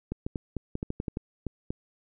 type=clicks; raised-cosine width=3 ms; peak=-18 dBFS; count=12; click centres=0.12 / 0.265 / 0.358 / 0.567 / 0.754 / 0.829 / 0.904 / 1.001 / 1.082 / 1.171 / 1.467 / 1.705 s; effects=none